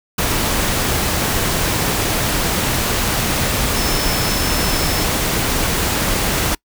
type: tone in noise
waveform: sine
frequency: 5274 Hz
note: E8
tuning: in tune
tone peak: -26 dBFS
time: 3.76-5.05 s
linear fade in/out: 5 ms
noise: pink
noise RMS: -18 dBFS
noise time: 0.18-6.55 s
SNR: -11 dB
effects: noise-tail reverb RT60 0.1 s tail -26 dB re dry